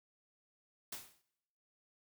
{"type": "noise with exponential decay", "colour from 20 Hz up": "white", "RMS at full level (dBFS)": -41, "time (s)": [0.92, 1.22], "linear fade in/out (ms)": 5, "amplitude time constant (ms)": 65, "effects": ["noise-tail reverb RT60 0.9 s tail -22 dB re dry"]}